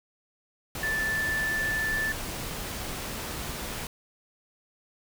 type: tone in noise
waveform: sine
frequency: 1757 Hz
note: A6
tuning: 3 cents flat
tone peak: -26 dBFS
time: 0.83-2.12 s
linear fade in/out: 2 ms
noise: pink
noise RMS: -35 dBFS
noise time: 0.75-3.87 s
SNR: +6 dB
effects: none